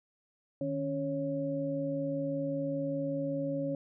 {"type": "tone cluster", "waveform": "sine", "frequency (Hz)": [153.3, 278.3, 553], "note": ["D#3", "C#4", "C#5"], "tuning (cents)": [-25, 7, -4], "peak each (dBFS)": [-38, -34, -34], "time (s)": [0.61, 3.75], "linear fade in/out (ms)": 2, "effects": []}